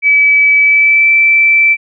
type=tone with pitch glide; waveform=sine; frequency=2293 to 2328 Hz; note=D7 to D7; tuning=-42 to -16 cents; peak=-5 dBFS; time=0.02-1.77 s; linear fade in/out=50 ms; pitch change=+26 cents; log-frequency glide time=0.61-1.1 s; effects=none